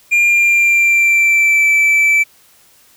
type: tone with pitch glide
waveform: triangle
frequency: 2400 to 2320 Hz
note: D7 to D7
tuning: +37 to -22 cents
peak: -7 dBFS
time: 0.11-2.24 s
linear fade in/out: 20 ms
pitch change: -59 cents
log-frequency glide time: 0.29-1.68 s
effects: white hiss -49 dBFS RMS until 2.96 s